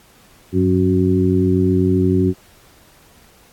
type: harmonic tone with a mistuned harmonic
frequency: 92.5 Hz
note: F#2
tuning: in tune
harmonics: 1 / 2 / 3 / 4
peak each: -18 / -18 / -18 / -18 dBFS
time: 0.52-2.34 s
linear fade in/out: 50 ms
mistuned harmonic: 1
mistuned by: +70 cents
effects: pink hiss -50 dBFS RMS until 3.52 s + AAC 64 kbps